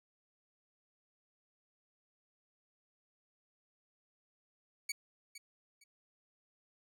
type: tone with echo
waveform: 15% pulse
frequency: 2256 Hz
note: C#7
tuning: 30 cents sharp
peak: -28 dBFS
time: 4.89-4.92 s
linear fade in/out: 5 ms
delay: 460 ms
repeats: 2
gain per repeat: -13 dB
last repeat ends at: 5.84 s
effects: none